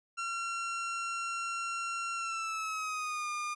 30% pulse tone with pitch glide, 1367 to 1210.8 Hz, F6 to D#6, -37 to -48 cents, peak -31 dBFS, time 0.17-3.55 s, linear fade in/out 20 ms, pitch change -211 cents, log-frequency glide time 2.15-3.29 s, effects resampled to 22050 Hz

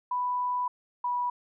sine tone pair in turn, 990 / 978.6 Hz, B5 / B5, +4 / -16 cents, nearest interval unison, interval 20 cents, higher first, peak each -26 dBFS, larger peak neither, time 0.11-0.68 / 1.04-1.3 s, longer first, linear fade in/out 5 ms, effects none

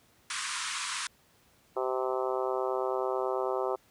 pink band-pass noise, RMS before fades -35 dBFS, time 0.3-1.07 s, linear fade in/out 2 ms, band 980 to 10000 Hz, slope 96 dB/octave
harmonic tone, 129.2 Hz, C3, 21 cents flat, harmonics 3 / 4 / 5 / 6 / 7 / 8 / 9 / 10, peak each -32 / -34 / -36 / -38 / -39 / -40 / -41 / -42 dBFS, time 1.76-3.76 s, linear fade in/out 10 ms
effects pink hiss -64 dBFS RMS until 3.9 s + high-pass 60 Hz 12 dB/octave

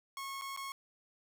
sawtooth tone with dropouts, 1093 Hz, C#6, 25 cents flat, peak -36 dBFS, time 0.17-0.72 s, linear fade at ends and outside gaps 1 ms, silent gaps 0.413-0.419 / 0.564-0.573 s, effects none

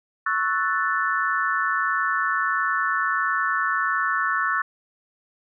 sine chord, F# minor seventh, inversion second, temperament equal, 1108.7 / 1318.5 / 1480 / 1760 Hz, C#6 / E6 / F#6 / A6, 0 / 0 / 0 / 0 cents, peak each -26 dBFS, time 0.26-4.62 s, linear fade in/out 5 ms, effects none

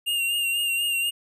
square tone with vibrato, 2794 Hz, F7, in tune, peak -23 dBFS, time 0.06-1.11 s, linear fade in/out 20 ms, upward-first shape sine, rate 4.1 Hz, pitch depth 34 cents each way, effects none

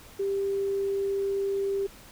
sine tone, 394.5 Hz, G4, 11 cents sharp, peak -25 dBFS, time 0.19-1.87 s, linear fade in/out 10 ms, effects pink hiss -50 dBFS RMS until 2.11 s

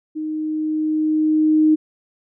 sine tone with level ramp, 310 Hz, D#4, 6 cents flat, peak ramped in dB -23 to -10 dBFS, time 0.15-1.76 s, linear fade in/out 20 ms, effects none

